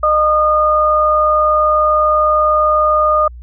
sine tone pair together, 611 / 1222 Hz, D#5 / D#6, -32 / -32 cents, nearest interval octave, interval 1200 cents, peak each -14 / -11 dBFS, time 0.03-3.28 s, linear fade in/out 5 ms, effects added 60 Hz sine -30 dBFS peak until 3.42 s

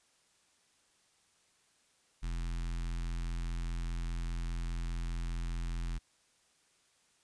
square tone with notch filter, 42.45 Hz, F1, 48 cents flat, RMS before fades -36 dBFS, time 2.22-5.99 s, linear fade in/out 20 ms, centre 530 Hz, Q 0.52, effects white hiss -70 dBFS RMS until 7.23 s + resampled to 22050 Hz

